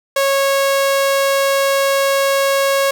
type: tone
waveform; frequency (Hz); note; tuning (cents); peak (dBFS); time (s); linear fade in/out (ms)
sawtooth; 550; C#5; -14; -9; 0.16-2.91; 5
effects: 8-bit